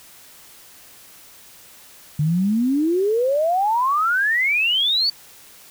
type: exponential sweep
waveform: sine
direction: up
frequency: 144.4 to 4608 Hz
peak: -16 dBFS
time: 2.19-5.1 s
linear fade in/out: 5 ms
effects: white hiss -46 dBFS RMS until 5.7 s